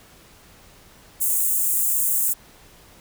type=high-pass noise; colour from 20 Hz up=white; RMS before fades=-21 dBFS; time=1.2-2.34 s; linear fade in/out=20 ms; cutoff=7300 Hz; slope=48 dB/octave; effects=pink hiss -50 dBFS RMS until 3 s